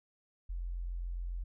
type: tone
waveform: sine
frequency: 43.65 Hz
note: F1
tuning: in tune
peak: -35 dBFS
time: 0.49-1.44 s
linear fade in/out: 10 ms
effects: none